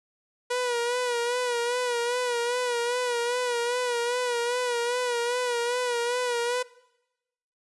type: tone with vibrato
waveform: sawtooth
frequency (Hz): 485.3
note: B4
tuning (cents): -30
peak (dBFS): -21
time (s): 0.5-6.63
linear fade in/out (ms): 10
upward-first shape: sine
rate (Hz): 2.5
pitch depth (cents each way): 52
effects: noise-tail reverb RT60 1.0 s tail -23 dB re dry + resampled to 24000 Hz